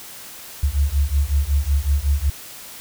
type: beating tone pair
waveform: sine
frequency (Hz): 68.4 / 73.8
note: C#2 / D2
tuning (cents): -23 / +9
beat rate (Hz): 5.4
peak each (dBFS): -19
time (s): 0.63-2.3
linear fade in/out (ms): 5
effects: white hiss -38 dBFS RMS until 2.8 s